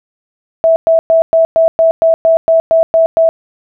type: tone bursts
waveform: sine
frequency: 654 Hz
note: E5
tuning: 14 cents flat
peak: -5 dBFS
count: 12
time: 0.64-3.29 s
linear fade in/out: 0 ms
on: 120 ms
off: 110 ms
effects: none